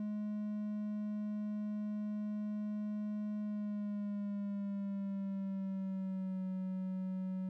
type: tone with pitch glide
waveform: triangle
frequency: 210 to 187.09 Hz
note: G#3 to F#3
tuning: +19 to +19 cents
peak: -34 dBFS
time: 0-7.49 s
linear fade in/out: 2 ms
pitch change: -200 cents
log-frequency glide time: 3.41-6.44 s
effects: none